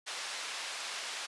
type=band-pass noise; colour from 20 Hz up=white; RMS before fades=-40 dBFS; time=0.06-1.27 s; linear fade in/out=20 ms; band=680 to 5100 Hz; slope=12 dB/octave; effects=resampled to 24000 Hz